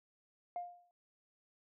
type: tone with exponential decay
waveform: sine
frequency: 705 Hz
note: F5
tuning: 16 cents sharp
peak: -34 dBFS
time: 0.56-0.91 s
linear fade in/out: 1 ms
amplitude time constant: 75 ms
effects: tanh soft clip ceiling -33 dBFS